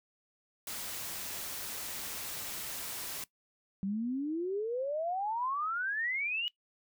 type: noise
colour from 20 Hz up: white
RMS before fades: -40 dBFS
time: 0.67-3.24 s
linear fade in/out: 2 ms
type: exponential sweep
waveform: sine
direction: up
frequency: 188.8 to 2960 Hz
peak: -31 dBFS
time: 3.83-6.48 s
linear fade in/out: 0 ms
effects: noise-tail reverb RT60 0.1 s tail -19 dB re dry